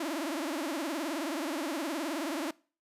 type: tone with vibrato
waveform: sawtooth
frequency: 306.1 Hz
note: D#4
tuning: 28 cents flat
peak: -28 dBFS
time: 0-2.51 s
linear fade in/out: 5 ms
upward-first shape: triangle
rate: 19 Hz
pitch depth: 250 cents each way
effects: noise-tail reverb RT60 0.4 s tail -23 dB re dry + resampled to 32000 Hz